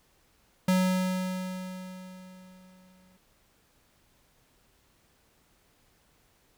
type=tone with exponential decay; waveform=square; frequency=185 Hz; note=F#3; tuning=in tune; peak=-21 dBFS; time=0.68-3.17 s; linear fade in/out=5 ms; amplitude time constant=540 ms; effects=pink hiss -66 dBFS RMS until 6.57 s